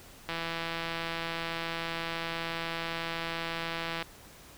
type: click train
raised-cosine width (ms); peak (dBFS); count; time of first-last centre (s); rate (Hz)
0.3; -18; 621; 0.29-4.025; 166
effects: pink hiss -52 dBFS RMS until 4.57 s